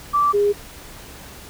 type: tone pair in turn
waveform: sine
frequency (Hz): 1165 / 408.9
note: D6 / G#4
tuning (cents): -14 / -27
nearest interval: octave + tritone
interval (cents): 1813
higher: first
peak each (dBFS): -14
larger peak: neither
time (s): 0.13-0.33 / 0.33-0.53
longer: neither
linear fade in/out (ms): 20
effects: added 63 Hz sine -48 dBFS peak until 1.49 s + pink hiss -40 dBFS RMS until 1.49 s